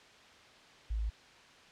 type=tone; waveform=sine; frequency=54.1 Hz; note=A1; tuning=29 cents flat; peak=-31 dBFS; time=0.9-1.1 s; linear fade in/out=10 ms; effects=white hiss -57 dBFS RMS until 1.71 s + low-pass 4000 Hz 12 dB/octave